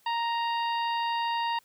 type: harmonic tone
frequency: 932.3 Hz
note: A#5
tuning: in tune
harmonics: 1 / 2 / 3 / 4 / 5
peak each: -27 / -37 / -37 / -41 / -44 dBFS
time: 0.06-1.59 s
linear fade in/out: 5 ms
effects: white hiss -64 dBFS RMS until 1.64 s